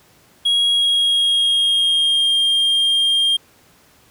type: tone with pitch glide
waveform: triangle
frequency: 3300 to 3210 Hz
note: G#7 to G7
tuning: -12 to +40 cents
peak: -12 dBFS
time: 0.45-3.37 s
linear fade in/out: 10 ms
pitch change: -48 cents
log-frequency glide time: 0.75-2.36 s
effects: pink hiss -52 dBFS RMS until 4.1 s + high-pass 80 Hz 12 dB/octave